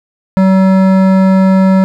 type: tone with hard clipping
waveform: sine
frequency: 190 Hz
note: F#3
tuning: 46 cents sharp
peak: -7 dBFS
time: 0.37-1.84 s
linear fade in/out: 0 ms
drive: 14 dB
effects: none